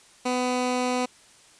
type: tone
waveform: 15% pulse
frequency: 250.3 Hz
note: B3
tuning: 23 cents sharp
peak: -17 dBFS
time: 0.25-1.06 s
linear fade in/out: 10 ms
effects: white hiss -54 dBFS RMS until 1.59 s + resampled to 22050 Hz